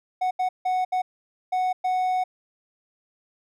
triangle tone bursts at uneven times, 739 Hz, F#5, 2 cents flat, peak -19 dBFS, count 6, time 0.21-0.31 / 0.39-0.49 / 0.65-0.85 / 0.92-1.02 / 1.52-1.73 / 1.84-2.24 s, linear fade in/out 10 ms, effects none

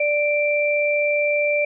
sine tone pair together, 588.2 / 2353 Hz, D5 / D7, +3 / +3 cents, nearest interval 2 octaves, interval 2400 cents, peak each -19 / -21 dBFS, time 0-1.65 s, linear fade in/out 5 ms, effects none

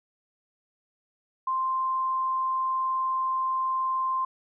sine tone, 1046.5 Hz, C6, in tune, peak -24 dBFS, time 1.47-4.25 s, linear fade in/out 5 ms, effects none

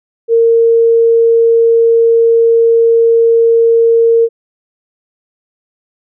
sine tone, 460 Hz, A#4, 23 cents flat, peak -5 dBFS, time 0.28-4.29 s, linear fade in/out 50 ms, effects none

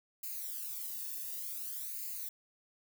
violet noise with flanger, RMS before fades -41 dBFS, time 0.23-2.29 s, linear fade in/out 5 ms, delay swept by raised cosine 0.43 to 1.13 ms, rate 0.55 Hz, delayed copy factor +1, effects none

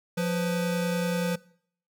square tone pair together, 177 / 500.6 Hz, F3 / B4, +23 / +23 cents, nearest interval octave + tritone, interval 1800 cents, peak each -27 / -31 dBFS, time 0.17-1.36 s, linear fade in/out 10 ms, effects noise-tail reverb RT60 0.6 s tail -22 dB re dry

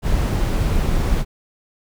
brown noise, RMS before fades -18 dBFS, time 0.02-1.25 s, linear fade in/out 50 ms, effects none

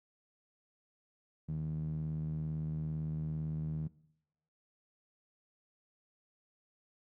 sawtooth tone with band-pass filter, 77.78 Hz, D#2, in tune, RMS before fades -37 dBFS, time 1.48-3.88 s, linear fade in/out 10 ms, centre 160 Hz, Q 4.3, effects noise-tail reverb RT60 0.8 s tail -21 dB re dry

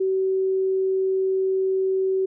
sine tone, 380.5 Hz, F#4, 48 cents sharp, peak -19 dBFS, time 0-2.26 s, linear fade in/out 10 ms, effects none

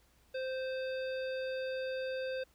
harmonic tone, 521 Hz, C5, 7 cents flat, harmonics 1 / 3 / 5 / 7 / 9, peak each -35 / -45 / -49 / -52 / -54 dBFS, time 0.34-2.44 s, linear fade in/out 10 ms, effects added 60 Hz sine -69 dBFS peak until 2.54 s + pink hiss -69 dBFS RMS until 2.54 s

